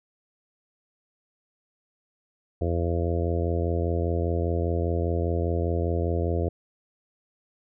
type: harmonic tone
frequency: 85 Hz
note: F2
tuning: 46 cents flat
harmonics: 1 / 2 / 3 / 4 / 5 / 6 / 7 / 8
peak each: -25 / -34 / -36 / -32 / -32 / -33 / -37 / -36 dBFS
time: 2.61-6.49 s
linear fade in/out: 5 ms
effects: none